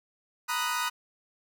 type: chord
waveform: sawtooth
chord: B major seventh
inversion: third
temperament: equal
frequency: 932.3 / 987.8 / 1244.5 / 1480 Hz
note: A#5 / B5 / D#6 / F#6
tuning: 0 / 0 / 0 / 0 cents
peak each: -32 / -30 / -28 / -30 dBFS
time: 0.48-0.9 s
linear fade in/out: 20 ms
effects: none